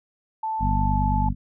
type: tone with pitch glide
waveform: sine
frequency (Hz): 880 to 866.9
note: A5 to A5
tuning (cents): 0 to -26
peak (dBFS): -24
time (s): 0.43-1.29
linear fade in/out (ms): 5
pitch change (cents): -26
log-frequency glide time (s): 0.84-0.97
type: harmonic tone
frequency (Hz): 49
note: G1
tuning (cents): 0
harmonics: 1 / 2 / 3 / 4 / 5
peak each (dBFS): -23 / -26 / -28 / -29 / -30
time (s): 0.59-1.35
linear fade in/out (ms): 50
effects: none